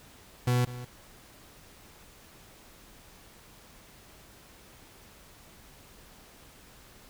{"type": "tone with echo", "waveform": "40% pulse", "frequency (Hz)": 123.47, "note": "B2", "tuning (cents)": 0, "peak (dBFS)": -22, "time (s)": [0.47, 0.65], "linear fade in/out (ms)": 5, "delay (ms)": 200, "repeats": 1, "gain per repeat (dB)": -15, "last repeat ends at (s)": 0.85, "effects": ["pink hiss -54 dBFS RMS until 7.09 s"]}